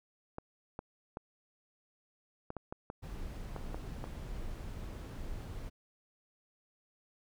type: clicks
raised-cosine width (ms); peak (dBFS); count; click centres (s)
1; -26; 10; 0.384 / 0.791 / 1.171 / 2.504 / 2.567 / 2.725 / 2.901 / 3.563 / 3.745 / 4.041
type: noise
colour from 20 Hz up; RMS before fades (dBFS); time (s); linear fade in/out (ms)
brown; -42; 3.02-5.7; 20
effects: none